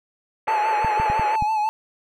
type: band-pass noise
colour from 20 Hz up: pink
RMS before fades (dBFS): -29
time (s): 0.47-1.36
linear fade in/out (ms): 5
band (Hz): 400 to 2600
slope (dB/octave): 48
type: tone with vibrato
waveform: triangle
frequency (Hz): 861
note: A5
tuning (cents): -38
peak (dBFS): -17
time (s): 0.48-1.69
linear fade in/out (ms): 0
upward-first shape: sine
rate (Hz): 6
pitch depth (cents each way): 50
type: clicks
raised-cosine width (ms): 5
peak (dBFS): -16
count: 5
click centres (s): 0.847 / 0.999 / 1.1 / 1.196 / 1.424
effects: none